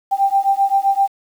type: beating tone pair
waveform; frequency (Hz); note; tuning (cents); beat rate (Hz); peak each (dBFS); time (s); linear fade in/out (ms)
sine; 784 / 791.7; G5 / G5; 0 / +17; 7.7; -16; 0.11-1.08; 20
effects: 7-bit